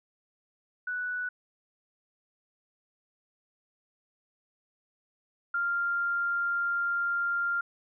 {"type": "tone pair in turn", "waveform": "sine", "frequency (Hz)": [1480, 1394.5], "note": ["F#6", "F6"], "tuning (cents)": [0, -3], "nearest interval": "minor second", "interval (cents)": 103, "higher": "first", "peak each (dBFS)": [-30, -26], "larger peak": "second", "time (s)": [[0.87, 1.29], [5.54, 7.61]], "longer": "second", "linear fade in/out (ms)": 5, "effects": []}